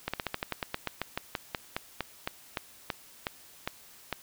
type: slowing click train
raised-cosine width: 0.3 ms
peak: -14 dBFS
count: 22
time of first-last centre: 0.08-4.127 s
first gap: 56 ms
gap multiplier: 1.11
effects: white hiss -54 dBFS RMS until 4.22 s